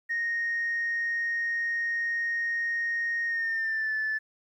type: tone with pitch glide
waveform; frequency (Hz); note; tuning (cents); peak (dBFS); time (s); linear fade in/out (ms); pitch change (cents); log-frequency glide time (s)
sine; 1861 to 1746.4; A#6 to A6; -3 to -13; -25; 0.09-4.19; 20; -110; 3.27-3.93
effects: tanh soft clip ceiling -23 dBFS + 11-bit